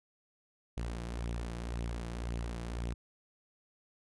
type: tone with flanger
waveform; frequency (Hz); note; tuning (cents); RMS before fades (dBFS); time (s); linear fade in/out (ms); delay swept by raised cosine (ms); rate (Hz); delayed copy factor
sawtooth; 58.27; A#1; 0; -38; 0.77-2.94; 5; 0.3 to 6.1; 1.9; +0.5
effects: resampled to 24000 Hz